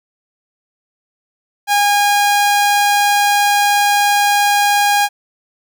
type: tone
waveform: sawtooth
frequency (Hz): 817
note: G#5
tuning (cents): -29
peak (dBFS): -7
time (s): 1.67-5.09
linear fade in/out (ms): 50
effects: none